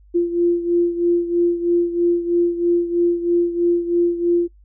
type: beating tone pair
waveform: sine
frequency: 345.1 / 348.2 Hz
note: F4 / F4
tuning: -21 / -5 cents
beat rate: 3.1 Hz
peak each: -16 / -21 dBFS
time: 0.14-4.48 s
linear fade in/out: 20 ms
effects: noise-tail reverb RT60 0.1 s tail -22 dB re dry + added 50 Hz sine -46 dBFS peak until 4.64 s